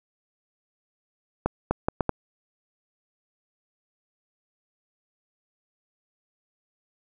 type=accelerating click train; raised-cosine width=1 ms; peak=-8 dBFS; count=5; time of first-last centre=1.46-2.093 s; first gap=250 ms; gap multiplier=0.7; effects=none